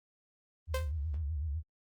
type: tone with vibrato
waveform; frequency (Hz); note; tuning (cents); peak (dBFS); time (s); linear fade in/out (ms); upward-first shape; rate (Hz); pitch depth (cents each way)
sine; 75.5; D2; +48; -32; 0.67-1.63; 50; sine; 8; 160
type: tone with exponential decay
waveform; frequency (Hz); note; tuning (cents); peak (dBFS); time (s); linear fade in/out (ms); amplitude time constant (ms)
sawtooth; 520; C5; -11; -26; 0.74-0.92; 5; 38
effects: Opus 24 kbps